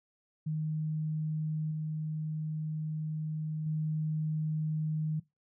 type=tone with level steps; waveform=sine; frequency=155.3 Hz; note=D#3; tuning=3 cents flat; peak=-30 / -32 / -29 dBFS; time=0.46-5.2 s; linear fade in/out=10 ms; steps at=1.71 / 3.66 s; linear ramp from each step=5 ms; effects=noise-tail reverb RT60 0.2 s tail -20 dB re dry